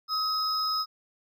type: tone pair together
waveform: triangle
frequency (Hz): 1273 / 5092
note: D#6 / D#8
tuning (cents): +39 / +39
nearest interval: 2 octaves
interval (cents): 2400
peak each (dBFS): -27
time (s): 0.08-0.86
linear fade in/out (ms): 50
effects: none